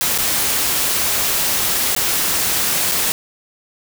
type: noise with dropouts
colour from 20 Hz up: white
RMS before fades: -18 dBFS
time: 0.01-3.12 s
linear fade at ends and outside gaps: 0 ms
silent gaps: 0.178-0.185 / 1.95-1.964 / 2.914-2.919 s
effects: none